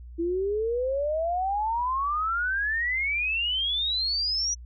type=exponential sweep; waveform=sine; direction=up; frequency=329.6 to 5900 Hz; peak=-24 dBFS; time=0.18-4.55 s; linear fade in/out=20 ms; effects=added 60 Hz sine -40 dBFS peak until 4.65 s